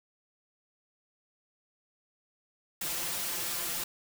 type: noise with comb filter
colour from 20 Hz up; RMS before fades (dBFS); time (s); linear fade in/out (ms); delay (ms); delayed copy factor
white; -34; 2.81-3.84; 5; 5.8; +1
effects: none